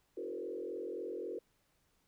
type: tone with frequency modulation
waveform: sine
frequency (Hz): 415.3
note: G#4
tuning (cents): 0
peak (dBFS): -38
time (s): 0.17-1.39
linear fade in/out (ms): 5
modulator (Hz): 43.7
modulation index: 2
effects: pink hiss -75 dBFS RMS until 2.07 s